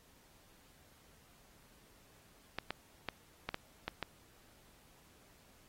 clicks, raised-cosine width 0.3 ms, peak -20 dBFS, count 7, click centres 2.586 / 2.706 / 3.087 / 3.49 / 3.544 / 3.88 / 4.027 s, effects pink hiss -65 dBFS RMS until 5.68 s + AAC 48 kbps

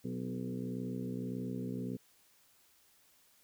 harmonic tone with a mistuned harmonic, 61.74 Hz, B1, in tune, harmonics 2 / 3 / 4 / 5 / 6 / 7 / 8, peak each -43 / -41 / -40 / -52 / -49 / -47 / -52 dBFS, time 0.04-1.97 s, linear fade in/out 10 ms, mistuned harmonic 4, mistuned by +37 cents, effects white hiss -67 dBFS RMS until 3.43 s

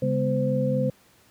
sine tone cluster, 137.8 / 201.9 / 246 / 516 Hz, C#3 / G#3 / B3 / C5, -10 / -49 / -7 / -24 cents, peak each -25 / -28 / -29 / -25 dBFS, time 0.02-0.9 s, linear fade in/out 5 ms, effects pink hiss -58 dBFS RMS until 1.3 s + high-pass 80 Hz 12 dB/octave

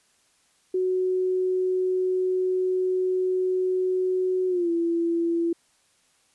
sine tone with pitch glide, 370 to 337.3 Hz, F#4 to E4, 0 to +40 cents, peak -21 dBFS, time 0.74-5.53 s, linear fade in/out 5 ms, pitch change -160 cents, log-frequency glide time 4.48-4.7 s, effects white hiss -64 dBFS RMS until 6.34 s + resampled to 24000 Hz

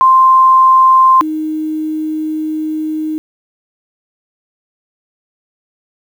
sine tone pair in turn, 1046.5 / 311.1 Hz, C6 / D#4, 0 / 0 cents, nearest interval octave + major sixth, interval 2100 cents, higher first, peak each -4 / -15 dBFS, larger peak first, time 0.01-1.21 / 1.21-3.18 s, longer second, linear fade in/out 0 ms, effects 7-bit

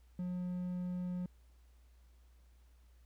triangle tone, 179.7 Hz, F3, 50 cents sharp, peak -34 dBFS, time 0.19-1.26 s, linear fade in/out 2 ms, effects added 60 Hz sine -60 dBFS peak until 3.05 s + pink hiss -75 dBFS RMS until 3.05 s

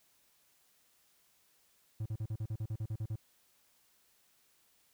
triangle tone bursts, 108.6 Hz, A2, 22 cents flat, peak -32 dBFS, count 12, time 2-3.158 s, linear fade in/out 5 ms, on 58 ms, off 42 ms, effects white hiss -70 dBFS RMS until 4.93 s

